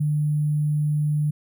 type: tone with sample-and-hold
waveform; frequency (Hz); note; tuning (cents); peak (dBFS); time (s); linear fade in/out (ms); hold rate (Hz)
sine; 150; D3; +37; -19; 0-1.31; 10; 11025
effects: none